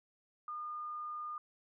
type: tone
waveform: sine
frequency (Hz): 1216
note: D#6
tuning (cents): -40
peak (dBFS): -39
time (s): 0.48-1.38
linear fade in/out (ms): 2
effects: none